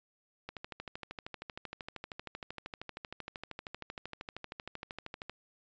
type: click train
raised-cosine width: 0.3 ms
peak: -25 dBFS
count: 63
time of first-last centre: 0.49-5.296 s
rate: 12.9 Hz
effects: resampled to 16000 Hz